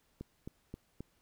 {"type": "click train", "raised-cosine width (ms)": 3, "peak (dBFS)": -29, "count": 4, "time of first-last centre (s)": [0.21, 1.006], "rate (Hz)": 3.77, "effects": ["pink hiss -73 dBFS RMS until 1.21 s"]}